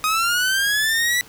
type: linear sweep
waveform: sawtooth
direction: up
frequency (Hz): 1244.5 to 1975.5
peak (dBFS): -14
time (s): 0.04-1.21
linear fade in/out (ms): 0
effects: pink hiss -45 dBFS RMS until 1.28 s